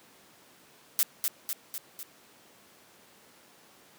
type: noise with echo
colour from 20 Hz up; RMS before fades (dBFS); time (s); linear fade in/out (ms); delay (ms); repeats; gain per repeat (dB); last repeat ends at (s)
blue; -24; 0.99-1.03; 0; 250; 4; -4; 2.03
effects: pink hiss -57 dBFS RMS until 3.98 s + high-pass 200 Hz 12 dB/octave